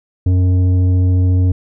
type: tone with tanh clipping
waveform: triangle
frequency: 91.4 Hz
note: F#2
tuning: 21 cents flat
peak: -11 dBFS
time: 0.26-1.52 s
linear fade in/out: 5 ms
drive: 13 dB
effects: none